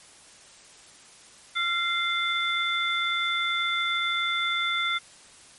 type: tone cluster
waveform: sine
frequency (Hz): 1371 / 2087 / 3515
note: F6 / C7 / A7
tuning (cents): -32 / -5 / -2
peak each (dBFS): -28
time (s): 1.55-4.99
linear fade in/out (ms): 20
effects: white hiss -51 dBFS RMS until 5.58 s + MP3 48 kbps